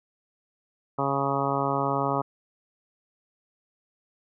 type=harmonic tone; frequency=138.59 Hz; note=C#3; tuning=in tune; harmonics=1 / 2 / 3 / 4 / 5 / 6 / 7 / 8 / 9; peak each=-32 / -32 / -32 / -32 / -32 / -32 / -32 / -32 / -32 dBFS; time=0.98-2.22 s; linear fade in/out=10 ms; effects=none